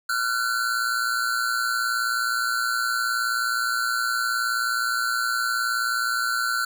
square tone pair together, 1376 / 1495.2 Hz, F6 / F#6, -26 / +18 cents, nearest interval minor second, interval 144 cents, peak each -26 dBFS, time 0.09-6.65 s, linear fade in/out 5 ms, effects none

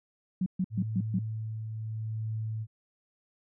sine tone bursts, 185 Hz, F#3, in tune, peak -25 dBFS, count 5, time 0.41-1.19 s, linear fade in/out 5 ms, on 52 ms, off 130 ms
sine tone with tremolo, 110 Hz, A2, in tune, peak -30 dBFS, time 0.7-2.67 s, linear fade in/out 50 ms, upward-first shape triangle, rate 0.76 Hz, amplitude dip 40%
effects none

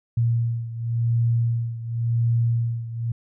sine beating tone pair, 116.54 / 117.46 Hz, A#2 / A#2, 0 / +14 cents, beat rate 0.92 Hz, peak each -21 / -25 dBFS, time 0.17-3.12 s, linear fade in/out 5 ms, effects none

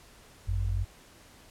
sine tone pair together, 50.18 / 93.4 Hz, G1 / F#2, +41 / +17 cents, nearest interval major seventh, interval 1076 cents, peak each -29 / -29 dBFS, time 0.47-0.85 s, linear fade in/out 20 ms, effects pink hiss -55 dBFS RMS until 1.5 s + low-pass 12000 Hz 12 dB/octave

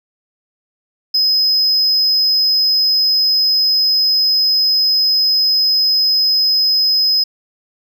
sine tone, 5070 Hz, D#8, 32 cents sharp, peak -8 dBFS, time 1.14-7.24 s, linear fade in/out 10 ms, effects tanh soft clip ceiling -10 dBFS + 8-bit

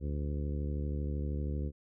harmonic tone, 72.8 Hz, D2, 15 cents flat, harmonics 1 / 2 / 3 / 4 / 5 / 6 / 7, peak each -33 / -39 / -43 / -45 / -47 / -49 / -50 dBFS, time 0-1.72 s, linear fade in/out 50 ms, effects none

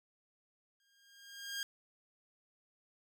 15% pulse tone with exponential growth, 1614 Hz, G#6, 50 cents flat, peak -29 dBFS, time 0.8-1.63 s, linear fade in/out 1 ms, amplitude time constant 180 ms, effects none

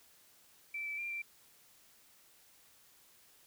sine tone with pitch steps, 2331 / 2314 / 2383 / 2352 Hz, D7 / D7 / D7 / D7, -14 / -26 / +25 / +2 cents, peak -37 dBFS, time 0.74-1.22 s, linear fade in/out 5 ms, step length 120 ms, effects white hiss -64 dBFS RMS until 3.46 s

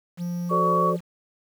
triangle tone with pitch glide, 174.61 to 173.5 Hz, F3 to F3, 0 to -11 cents, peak -24 dBFS, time 0.17-1.01 s, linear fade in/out 50 ms, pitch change -11 cents, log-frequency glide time 0.51-0.81 s
sine tone, 1126 Hz, C#6, 27 cents sharp, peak -20 dBFS, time 0.49-0.94 s, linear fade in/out 50 ms
sine chord, D dominant seventh, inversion first, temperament equal, 370 / 440 / 523.3 / 587.3 Hz, F#4 / A4 / C5 / D5, 0 / 0 / 0 / 0 cents, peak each -29 dBFS, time 0.5-0.97 s, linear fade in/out 20 ms
effects 8-bit

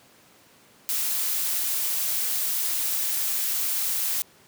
blue noise, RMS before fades -26 dBFS, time 0.89-4.22 s, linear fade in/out 0 ms, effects pink hiss -55 dBFS RMS until 4.47 s + high-pass 150 Hz 12 dB/octave

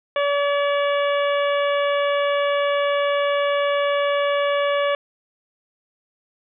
harmonic tone, 571 Hz, D5, 49 cents flat, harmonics 1 / 2 / 3 / 4 / 5 / 6, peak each -19 / -25 / -29 / -31 / -33 / -35 dBFS, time 0.16-4.95 s, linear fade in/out 2 ms, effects none

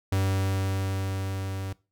45% pulse tone with level ramp, 96.3 Hz, G2, 30 cents flat, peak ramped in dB -22 to -31 dBFS, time 0.12-1.73 s, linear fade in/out 5 ms, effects noise-tail reverb RT60 0.3 s tail -21 dB re dry

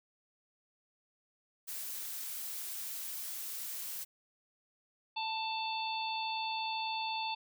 blue noise, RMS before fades -41 dBFS, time 1.67-4.05 s, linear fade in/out 20 ms
harmonic tone, 886 Hz, A5, 12 cents sharp, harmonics 1 / 3 / 4 / 5, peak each -36 / -41 / -42 / -43 dBFS, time 5.16-7.35 s, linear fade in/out 10 ms
effects none

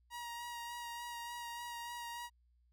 sawtooth tone with vibrato, 949 Hz, A#5, 31 cents sharp, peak -39 dBFS, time 0.1-2.3 s, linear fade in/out 50 ms, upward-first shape sine, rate 3.4 Hz, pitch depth 17 cents each way, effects added 60 Hz sine -68 dBFS peak until 2.72 s

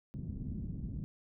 white low-pass noise, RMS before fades -40 dBFS, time 0.14-1.04 s, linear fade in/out 0 ms, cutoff 210 Hz, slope 24 dB/octave, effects none

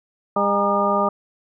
harmonic tone with a mistuned harmonic, 202.1 Hz, G#3, 47 cents flat, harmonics 1 / 2 / 3 / 4 / 5 / 6, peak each -25 / -26 / -22 / -25 / -25 / -21 dBFS, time 0.36-1.09 s, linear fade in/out 5 ms, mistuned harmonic 5, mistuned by -120 cents, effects none

